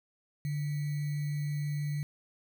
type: tone with sample-and-hold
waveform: sine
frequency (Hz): 146.9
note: D3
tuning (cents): +1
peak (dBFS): -30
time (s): 0.45-2.03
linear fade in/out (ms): 0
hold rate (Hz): 2100
effects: none